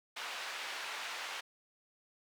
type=band-pass noise; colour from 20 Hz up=white; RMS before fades=-42 dBFS; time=0.16-1.41 s; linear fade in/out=10 ms; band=750 to 3000 Hz; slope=12 dB/octave; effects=none